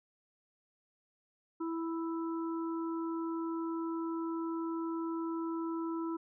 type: harmonic tone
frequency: 329.6 Hz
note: E4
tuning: in tune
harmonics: 1 / 3 / 4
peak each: -34 / -44 / -46 dBFS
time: 1.6-6.17 s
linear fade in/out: 10 ms
effects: none

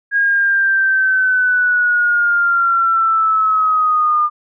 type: linear sweep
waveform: sine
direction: down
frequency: 1638 to 1205 Hz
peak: -11 dBFS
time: 0.11-4.3 s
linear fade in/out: 50 ms
effects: none

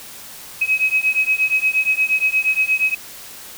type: beating tone pair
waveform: sine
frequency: 2542 / 2550.5 Hz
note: D#7 / D#7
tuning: +36 / +42 cents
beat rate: 8.5 Hz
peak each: -18 dBFS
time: 0.61-2.95 s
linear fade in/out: 10 ms
effects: white hiss -37 dBFS RMS until 3.57 s

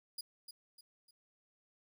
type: tone with echo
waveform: sawtooth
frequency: 4892 Hz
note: D#8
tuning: 30 cents flat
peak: -37 dBFS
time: 0.18-0.21 s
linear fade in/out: 5 ms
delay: 300 ms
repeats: 3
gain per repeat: -8 dB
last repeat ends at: 1.11 s
effects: 13-bit

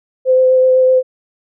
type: tone with vibrato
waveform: sine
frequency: 515 Hz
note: C5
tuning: 28 cents flat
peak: -7 dBFS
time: 0.25-1.03 s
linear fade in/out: 50 ms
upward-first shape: sine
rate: 7.9 Hz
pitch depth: 10 cents each way
effects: none

